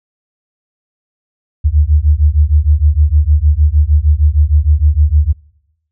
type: beating tone pair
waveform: sine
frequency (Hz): 71.9 / 78.4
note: D2 / D#2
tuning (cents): -36 / +14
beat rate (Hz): 6.5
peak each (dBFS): -10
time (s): 1.64-5.33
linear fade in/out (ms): 20
effects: noise-tail reverb RT60 0.9 s tail -24 dB re dry